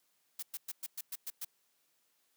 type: noise bursts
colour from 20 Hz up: blue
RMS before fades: -40 dBFS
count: 8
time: 0.39-1.448 s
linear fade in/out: 5 ms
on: 36 ms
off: 110 ms
effects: white hiss -75 dBFS RMS until 2.36 s + high-pass 150 Hz 12 dB/octave